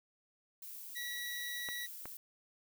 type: noise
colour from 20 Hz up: violet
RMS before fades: -48 dBFS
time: 0.62-2.17 s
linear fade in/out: 2 ms
type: tone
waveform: 25% pulse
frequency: 1934 Hz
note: B6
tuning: 37 cents flat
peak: -36 dBFS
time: 0.95-1.87 s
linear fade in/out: 20 ms
type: clicks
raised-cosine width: 0.5 ms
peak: -29 dBFS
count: 2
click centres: 1.688 / 2.056 s
effects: none